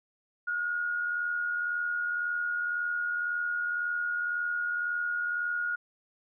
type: tone with amplitude modulation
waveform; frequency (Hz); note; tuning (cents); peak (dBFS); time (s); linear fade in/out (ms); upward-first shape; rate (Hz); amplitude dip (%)
sine; 1435; F6; +47; -26; 0.47-5.76; 10; sine; 81.9; 45
effects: none